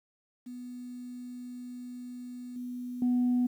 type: tone with level steps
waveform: sine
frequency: 246.9 Hz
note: B3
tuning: in tune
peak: -39 / -35 / -22 dBFS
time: 0.46-3.47 s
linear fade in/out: 10 ms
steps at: 2.56 / 3.02 s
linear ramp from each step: 2 ms
effects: tanh soft clip ceiling -21 dBFS + 10-bit